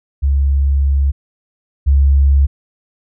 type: tone pair in turn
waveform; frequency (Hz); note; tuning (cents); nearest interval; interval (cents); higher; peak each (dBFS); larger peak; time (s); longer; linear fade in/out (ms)
sine; 69.3 / 69.3; C#2 / C#2; 0 / 0; unison; 0; neither; -10 / -7; second; 0.22-1.12 / 1.86-2.47; first; 20
effects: none